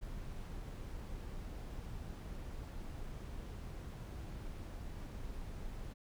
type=noise; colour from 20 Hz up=brown; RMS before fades=-45 dBFS; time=0.01-5.94 s; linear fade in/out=20 ms; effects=none